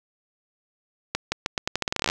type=accelerating click train; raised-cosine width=0.2 ms; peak=-6 dBFS; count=17; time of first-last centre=1.15-2.099 s; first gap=170 ms; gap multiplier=0.83; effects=none